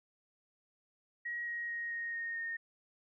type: tone with pitch steps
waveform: sine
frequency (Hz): 1900 / 1888 / 1876 / 1864.1 / 1852.3 / 1840.6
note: A#6 / A#6 / A#6 / A#6 / A#6 / A#6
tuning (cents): +33 / +22 / +11 / -1 / -12 / -22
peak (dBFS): -36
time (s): 1.25-2.57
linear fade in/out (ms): 10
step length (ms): 220
effects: none